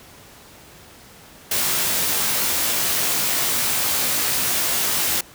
white noise with comb filter, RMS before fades -21 dBFS, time 1.51-5.21 s, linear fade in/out 5 ms, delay 18 ms, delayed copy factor -0.7, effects pink hiss -45 dBFS RMS until 5.34 s + high-pass 60 Hz 12 dB/octave

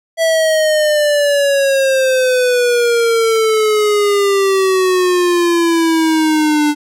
square exponential sweep, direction down, 659.3 to 294.9 Hz, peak -11 dBFS, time 0.17-6.75 s, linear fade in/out 50 ms, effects low-pass 12000 Hz 12 dB/octave

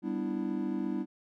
triangle chord, E minor seventh, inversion first, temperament equal with one note detuned, 196 / 246.9 / 295.4 / 329.6 Hz, G3 / B3 / D4 / E4, 0 / 0 / +10 / 0 cents, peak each -34 dBFS, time 0.02-1.06 s, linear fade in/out 50 ms, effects none

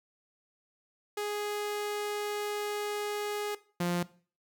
sawtooth tone pair in turn, 415.3 / 175.12 Hz, G#4 / F3, 0 / +5 cents, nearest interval octave + minor third, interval 1495 cents, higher first, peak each -28 / -24 dBFS, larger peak second, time 1.17-3.55 / 3.8-4.03 s, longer first, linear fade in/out 5 ms, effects noise-tail reverb RT60 0.4 s tail -18 dB re dry

